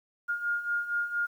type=beating tone pair; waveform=sine; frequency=1415 / 1419.3 Hz; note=F6 / F6; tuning=+22 / +28 cents; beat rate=4.3 Hz; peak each=-34 / -29 dBFS; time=0.28-1.27 s; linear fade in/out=20 ms; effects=10-bit